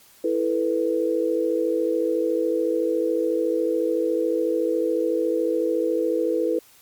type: chord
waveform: sine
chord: E suspended fourth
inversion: none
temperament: equal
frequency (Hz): 329.6 / 440 / 493.9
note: E4 / A4 / B4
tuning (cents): 0 / 0 / 0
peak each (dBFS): -24 / -25 / -23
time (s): 0.24-6.59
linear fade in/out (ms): 5
effects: white hiss -53 dBFS RMS until 6.81 s + MP3 96 kbps